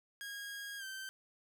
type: tone with pitch glide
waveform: sawtooth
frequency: 1636 to 1553.1 Hz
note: G#6 to G6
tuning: -26 to -17 cents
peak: -39 dBFS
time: 0.21-1.09 s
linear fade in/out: 0 ms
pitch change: -91 cents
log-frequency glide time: 0.78-0.84 s
effects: none